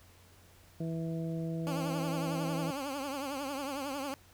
harmonic tone, 164 Hz, E3, 9 cents flat, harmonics 1 / 2 / 3 / 4, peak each -34 / -40 / -44 / -46 dBFS, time 0.8-2.71 s, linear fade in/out 5 ms
15% pulse tone with vibrato, 277.1 Hz, C#4, 1 cent flat, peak -29 dBFS, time 1.67-4.14 s, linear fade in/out 0 ms, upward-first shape triangle, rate 11 Hz, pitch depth 120 cents each way
effects added 90 Hz sine -61 dBFS peak until 4.33 s + pink hiss -61 dBFS RMS until 4.33 s

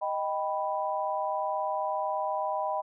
sine chord, Eb augmented, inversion none, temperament equal, 622.3 / 784 / 987.8 Hz, Eb5 / G5 / B5, 0 / 0 / 0 cents, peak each -32 dBFS, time 0.01-2.82 s, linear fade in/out 20 ms, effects none

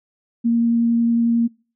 sine tone with vibrato, 233.1 Hz, A#3, in tune, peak -14 dBFS, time 0.44-1.48 s, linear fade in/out 20 ms, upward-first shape triangle, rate 11 Hz, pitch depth 8 cents each way, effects noise-tail reverb RT60 0.4 s tail -26 dB re dry

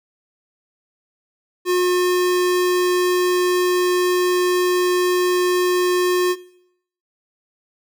square tone, 360.2 Hz, F#4, 46 cents flat, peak -16 dBFS, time 1.65-6.36 s, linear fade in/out 50 ms, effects noise-tail reverb RT60 0.7 s tail -19 dB re dry

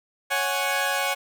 15% pulse chord, C# suspended fourth, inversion none, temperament equal, 554.4 / 740 / 830.6 Hz, C#5 / F#5 / G#5, 0 / 0 / 0 cents, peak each -21 dBFS, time 0.3-1.15 s, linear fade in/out 20 ms, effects none

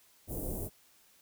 pink band-stop noise, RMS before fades -37 dBFS, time 0.27-0.7 s, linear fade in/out 50 ms, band 590 to 10000 Hz, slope 24 dB/octave, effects white hiss -64 dBFS RMS until 1.21 s

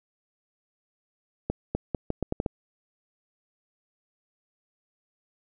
accelerating click train, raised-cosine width 2 ms, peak -13 dBFS, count 8, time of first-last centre 1.5-2.462 s, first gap 250 ms, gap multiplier 0.79, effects none

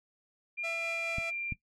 sine tone with pitch glide, 2400 to 2379 Hz, D7 to D7, +37 to +22 cents, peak -33 dBFS, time 0.57-1.54 s, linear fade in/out 20 ms, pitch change -15 cents, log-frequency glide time 0.76-1.32 s
sawtooth tone with tremolo, 667 Hz, E5, 20 cents sharp, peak -33 dBFS, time 0.63-1.31 s, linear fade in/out 20 ms, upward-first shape sine, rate 4.7 Hz, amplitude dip 25%
clicks, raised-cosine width 5 ms, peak -25 dBFS, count 2, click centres 1.184 / 1.523 s
effects noise-tail reverb RT60 0.1 s tail -17 dB re dry + low-pass 8000 Hz 12 dB/octave

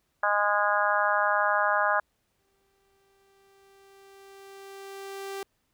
harmonic tone, 206 Hz, G#3, 14 cents flat, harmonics 3 / 4 / 5 / 6 / 7 / 8, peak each -29 / -29 / -29 / -29 / -29 / -29 dBFS, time 0.23-2 s, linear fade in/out 5 ms
sawtooth tone with exponential growth, 392 Hz, G4, in tune, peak -29 dBFS, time 2.39-5.43 s, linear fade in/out 2 ms, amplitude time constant 660 ms
effects pink hiss -74 dBFS RMS until 5.73 s

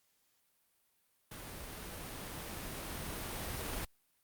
pink noise with level ramp, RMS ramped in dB -47 to -39 dBFS, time 1.31-3.85 s, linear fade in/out 5 ms, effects white hiss -75 dBFS RMS until 4.23 s + Opus 48 kbps

